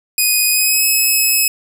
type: tone with pitch glide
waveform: 5% pulse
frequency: 2489 to 2572 Hz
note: D#7 to E7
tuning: 0 to -43 cents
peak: -3 dBFS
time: 0.18-1.48 s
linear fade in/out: 2 ms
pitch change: +57 cents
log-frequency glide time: 0.5-0.85 s
effects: none